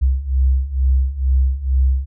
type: beating tone pair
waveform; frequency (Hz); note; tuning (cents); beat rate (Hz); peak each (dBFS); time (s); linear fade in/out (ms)
sine; 64.4 / 66.6; C2 / C2; -27 / +31; 2.2; -18 / -15; 0.01-2.06; 20
effects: none